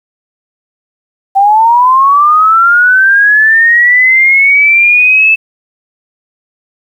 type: linear sweep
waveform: sine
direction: up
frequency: 770 to 2637 Hz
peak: -3 dBFS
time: 1.35-5.36 s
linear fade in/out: 20 ms
effects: 7-bit

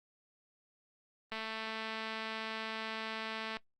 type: click train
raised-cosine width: 0.3 ms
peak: -24 dBFS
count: 498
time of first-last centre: 1.32-3.569 s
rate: 221 Hz
effects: noise-tail reverb RT60 0.1 s tail -18 dB re dry + Opus 32 kbps

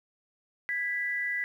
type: tone pair together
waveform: sine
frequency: 1651.1 / 1975.5 Hz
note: G#6 / B6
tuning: -11 / 0 cents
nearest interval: minor third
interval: 311 cents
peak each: -35 / -29 dBFS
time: 0.69-1.44 s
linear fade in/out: 0 ms
effects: 10-bit

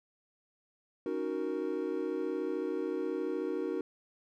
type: chord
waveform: triangle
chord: D# minor seventh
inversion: third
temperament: equal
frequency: 277.2 / 311.1 / 370 / 466.2 Hz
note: C#4 / D#4 / F#4 / A#4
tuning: 0 / 0 / 0 / 0 cents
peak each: -39 / -35 / -34 / -35 dBFS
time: 1.06-3.81 s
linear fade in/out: 2 ms
effects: none

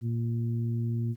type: harmonic tone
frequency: 116.54 Hz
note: A#2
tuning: in tune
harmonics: 1 / 2 / 3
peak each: -27 / -35 / -43 dBFS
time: 0.01-1.16 s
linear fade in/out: 50 ms
effects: 11-bit

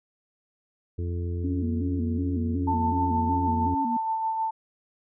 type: harmonic tone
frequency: 87.1 Hz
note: F2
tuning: 4 cents flat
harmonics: 1 / 2 / 3 / 4 / 5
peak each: -27 / -41 / -41 / -39 / -41 dBFS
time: 0.98-3.75 s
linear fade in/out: 10 ms
type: tone with vibrato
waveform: sine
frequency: 256.2 Hz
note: C4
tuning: 36 cents flat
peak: -27 dBFS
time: 1.44-3.97 s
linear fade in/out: 5 ms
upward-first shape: square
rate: 2.7 Hz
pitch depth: 130 cents each way
type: tone with tremolo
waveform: sine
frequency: 890 Hz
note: A5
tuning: 20 cents sharp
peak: -23 dBFS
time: 2.67-4.51 s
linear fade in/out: 10 ms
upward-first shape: sine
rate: 6.4 Hz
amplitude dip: 35%
effects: none

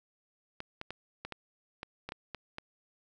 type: clicks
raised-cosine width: 0.3 ms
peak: -23 dBFS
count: 10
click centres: 0.604 / 0.814 / 0.906 / 1.25 / 1.323 / 1.831 / 2.09 / 2.121 / 2.347 / 2.584 s
effects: none

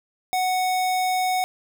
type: tone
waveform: square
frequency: 740 Hz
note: F#5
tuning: in tune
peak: -21 dBFS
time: 0.33-1.44 s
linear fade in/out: 0 ms
effects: none

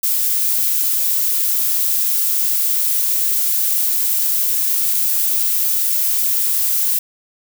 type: noise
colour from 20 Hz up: violet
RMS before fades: -17 dBFS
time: 0.03-6.99 s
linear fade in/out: 5 ms
effects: none

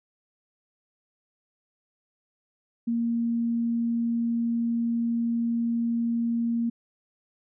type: tone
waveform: sine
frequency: 233.1 Hz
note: A#3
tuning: in tune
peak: -23 dBFS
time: 2.87-6.7 s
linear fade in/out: 10 ms
effects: none

